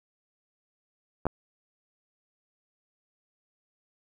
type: clicks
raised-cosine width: 1 ms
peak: -15 / -12 dBFS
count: 2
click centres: 1.255 / 1.267 s
effects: 9-bit